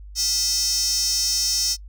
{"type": "tone with high-pass filter", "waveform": "square", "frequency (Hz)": 284.6, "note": "C#4", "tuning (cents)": 46, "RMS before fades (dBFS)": -22, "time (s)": [0.15, 1.77], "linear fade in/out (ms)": 50, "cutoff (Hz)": 5600, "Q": 7.7, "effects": ["noise-tail reverb RT60 0.1 s tail -26 dB re dry", "added 50 Hz sine -37 dBFS peak until 1.88 s"]}